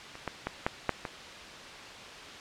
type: clicks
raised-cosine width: 0.5 ms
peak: -29 / -17 / -16 / -11 / -10 / -19 dBFS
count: 6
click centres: 0.154 / 0.277 / 0.47 / 0.665 / 0.893 / 1.052 s
effects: white hiss -44 dBFS RMS until 2.4 s + low-pass 4000 Hz 12 dB/octave